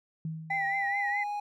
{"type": "tone with exponential decay", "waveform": "sine", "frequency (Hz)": 159.7, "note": "D#3", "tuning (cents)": 45, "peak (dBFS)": -30, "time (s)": [0.25, 0.99], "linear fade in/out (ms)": 2, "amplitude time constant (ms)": 160}
{"type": "tone with vibrato", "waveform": "sine", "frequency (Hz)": 1975.5, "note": "B6", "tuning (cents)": 0, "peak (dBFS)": -29, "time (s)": [0.5, 1.24], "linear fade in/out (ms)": 10, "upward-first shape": "triangle", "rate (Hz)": 4.7, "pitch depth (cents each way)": 100}
{"type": "tone with pitch glide", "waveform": "triangle", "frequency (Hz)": [790, 825.9], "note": ["G5", "G#5"], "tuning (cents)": [13, -10], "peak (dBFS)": -29, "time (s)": [0.5, 1.4], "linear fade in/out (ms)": 5, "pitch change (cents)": 77, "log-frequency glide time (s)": [0.74, 1.28]}
{"effects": []}